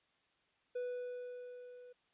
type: tone with level ramp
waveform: triangle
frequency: 493.9 Hz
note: B4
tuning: in tune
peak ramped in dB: -34 to -51 dBFS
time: 0.75-1.93 s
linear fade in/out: 10 ms
effects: white hiss -75 dBFS RMS until 2.13 s + resampled to 8000 Hz